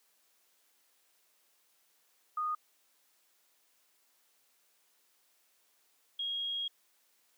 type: tone pair in turn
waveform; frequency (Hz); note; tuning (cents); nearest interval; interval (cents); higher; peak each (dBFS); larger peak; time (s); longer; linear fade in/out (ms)
sine; 1233 / 3276; D#6 / G#7; -16 / -24; octave + perfect fourth; 1692; second; -31 / -33; first; 2.37-2.55 / 6.19-6.68; second; 5
effects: white hiss -71 dBFS RMS until 7.37 s + high-pass 300 Hz 12 dB/octave